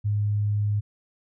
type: tone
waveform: sine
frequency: 103.83 Hz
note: G#2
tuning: in tune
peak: -21 dBFS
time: 0.04-0.81 s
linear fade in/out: 20 ms
effects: none